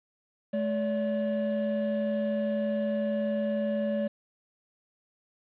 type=tone pair together; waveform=triangle; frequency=214.5 / 572.6 Hz; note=A3 / D5; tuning=-44 / -44 cents; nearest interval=octave + perfect fourth; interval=1700 cents; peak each=-27 dBFS; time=0.53-4.08 s; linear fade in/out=10 ms; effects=resampled to 8000 Hz + 9-bit